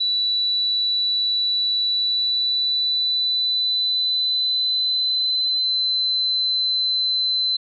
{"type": "tone with pitch glide", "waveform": "sine", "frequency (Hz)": [3951, 4050], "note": ["B7", "B7"], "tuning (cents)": [0, 43], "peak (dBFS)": -18, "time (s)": [0, 7.57], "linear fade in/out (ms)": 10, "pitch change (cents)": 43, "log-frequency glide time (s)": [1.89, 5.72], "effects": []}